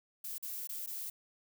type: noise with dropouts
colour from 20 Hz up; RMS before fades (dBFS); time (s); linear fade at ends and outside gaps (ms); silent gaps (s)
violet; -41; 0.24-1.1; 5; 0.382-0.426 / 0.673-0.692 / 0.863-0.873
effects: none